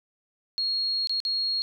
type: tone with dropouts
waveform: sine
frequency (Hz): 4290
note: C8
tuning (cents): +42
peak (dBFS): -24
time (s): 0.58-1.62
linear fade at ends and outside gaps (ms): 0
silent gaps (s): 1.072-1.095 / 1.202-1.251
effects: none